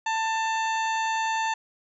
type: harmonic tone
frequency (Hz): 890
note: A5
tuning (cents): +20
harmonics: 1 / 2 / 3 / 4 / 5 / 7 / 8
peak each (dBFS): -25 / -31 / -35 / -39 / -43 / -43 / -44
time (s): 0.06-1.54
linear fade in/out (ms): 5
effects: none